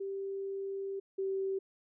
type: tone pair in turn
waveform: sine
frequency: 391.4 / 386.2 Hz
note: G4 / G4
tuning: -3 / -26 cents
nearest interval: unison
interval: 23 cents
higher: first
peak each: -35 / -31 dBFS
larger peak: second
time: 0-1 / 1.18-1.59 s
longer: first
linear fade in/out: 10 ms
effects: none